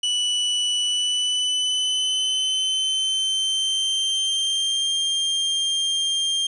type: tone with pitch glide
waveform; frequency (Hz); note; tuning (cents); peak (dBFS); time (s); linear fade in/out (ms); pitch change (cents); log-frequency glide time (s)
40% pulse; 2960 to 3191; F#7 to G7; 0 to +30; -19; 0.03-6.47; 5; +130; 0.82-4.92
effects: resampled to 24000 Hz + 8-bit